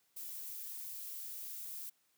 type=noise; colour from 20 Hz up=violet; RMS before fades=-45 dBFS; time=0.16-1.9 s; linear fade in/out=10 ms; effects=white hiss -75 dBFS RMS until 2.17 s + high-pass 80 Hz 12 dB/octave